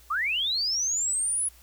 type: linear sweep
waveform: sine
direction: up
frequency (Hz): 1108.7 to 10480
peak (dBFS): -24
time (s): 0.1-1.49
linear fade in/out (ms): 10
effects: added 60 Hz sine -54 dBFS peak until 1.62 s + white hiss -56 dBFS RMS until 1.62 s